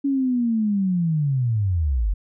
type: linear sweep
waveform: sine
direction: down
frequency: 282.2 to 43.52 Hz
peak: -18 dBFS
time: 0.04-2.14 s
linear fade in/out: 10 ms
effects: none